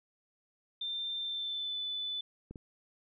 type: tone with pitch glide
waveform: sine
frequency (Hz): 3582 to 3496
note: A7 to A7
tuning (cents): +30 to -12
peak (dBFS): -34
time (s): 0.81-2.21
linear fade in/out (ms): 5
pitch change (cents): -42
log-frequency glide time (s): 1.18-1.8
type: clicks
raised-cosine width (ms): 3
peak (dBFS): -32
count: 2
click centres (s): 2.51 / 2.558
effects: none